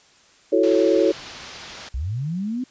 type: chord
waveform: sine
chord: F# minor seventh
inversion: third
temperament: equal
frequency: 329.6 / 370 / 440 / 554.4 Hz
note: E4 / F#4 / A4 / C#5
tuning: 0 / 0 / 0 / 0 cents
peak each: -20 dBFS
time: 0.52-1.12 s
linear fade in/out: 10 ms
type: low-pass noise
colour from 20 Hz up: white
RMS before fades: -39 dBFS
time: 0.63-1.89 s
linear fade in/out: 5 ms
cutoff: 5400 Hz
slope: 24 dB/octave
type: linear sweep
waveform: sine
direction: up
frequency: 55 to 261.6 Hz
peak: -23 dBFS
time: 1.94-2.64 s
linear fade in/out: 5 ms
effects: white hiss -54 dBFS RMS until 2.7 s + resampled to 16000 Hz